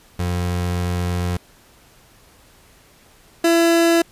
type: tone pair in turn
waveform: 30% pulse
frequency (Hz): 88.6 / 335.4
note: F2 / E4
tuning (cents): +25 / +30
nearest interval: octave + major seventh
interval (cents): 2305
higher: second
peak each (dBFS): -17 / -10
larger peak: second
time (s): 0.19-1.37 / 3.44-4.02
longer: first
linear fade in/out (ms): 5
effects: pink hiss -51 dBFS RMS until 4.11 s + resampled to 32000 Hz